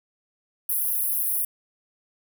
pink high-pass noise, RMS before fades -25 dBFS, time 0.69-1.45 s, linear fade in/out 5 ms, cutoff 10000 Hz, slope 96 dB/octave, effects none

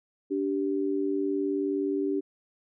sine tone pair together, 290 / 389.3 Hz, D4 / G4, -22 / -12 cents, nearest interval perfect fourth, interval 510 cents, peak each -28 dBFS, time 0.3-2.21 s, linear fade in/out 20 ms, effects none

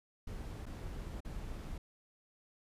brown noise with dropouts, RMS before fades -43 dBFS, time 0.27-1.78 s, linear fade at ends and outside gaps 5 ms, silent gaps 0.657-0.663 / 1.205-1.248 s, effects resampled to 32000 Hz

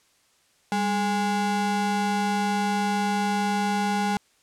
square ring-modulated tone, 311.1 Hz, D#4, in tune, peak -20 dBFS, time 0.72-4.17 s, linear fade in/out 0 ms, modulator 510 Hz, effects white hiss -63 dBFS RMS until 4.42 s + low-pass 9000 Hz 12 dB/octave

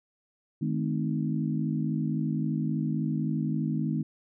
harmonic tone with a mistuned harmonic, 51.8 Hz, G#1, 4 cents flat, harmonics 3 / 4 / 5 / 6, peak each -29 / -31 / -33 / -35 dBFS, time 0.61-4.03 s, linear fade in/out 10 ms, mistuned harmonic 4, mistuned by +67 cents, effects none

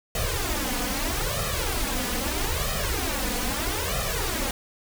pink noise with flanger, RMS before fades -27 dBFS, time 0.15-4.51 s, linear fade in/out 2 ms, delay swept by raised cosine 1.6 to 4.1 ms, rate 0.78 Hz, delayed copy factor +0.9, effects none

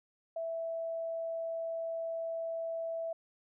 sine tone, 659.3 Hz, E5, in tune, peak -34 dBFS, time 0.36-3.13 s, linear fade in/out 5 ms, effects none

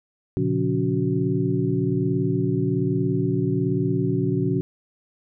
sine tone cluster, 118.7 / 139.9 / 176.6 / 282.1 / 371.2 Hz, A#2 / C#3 / F3 / C#4 / F#4, +32 / +16 / +20 / +30 / +6 cents, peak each -26 dBFS, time 0.37-4.61 s, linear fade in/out 0 ms, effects none

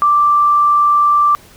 sine tone, 1174.7 Hz, D6, in tune, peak -8 dBFS, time 0.02-1.35 s, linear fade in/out 0 ms, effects pink hiss -43 dBFS RMS until 1.56 s

